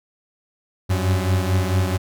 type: beating tone pair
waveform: 40% pulse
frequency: 92 / 96.5 Hz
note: F#2 / G2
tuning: -9 / -27 cents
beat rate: 4.5 Hz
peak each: -18 / -22 dBFS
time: 0.89-1.98 s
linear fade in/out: 20 ms
effects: none